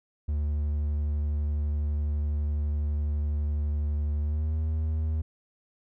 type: tone with pitch glide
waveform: triangle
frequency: 74 to 78.4 Hz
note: D2 to D#2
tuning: +14 to +14 cents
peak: -23 dBFS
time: 0.28-5.22 s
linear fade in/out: 10 ms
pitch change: +100 cents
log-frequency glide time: 4.17-4.56 s
effects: none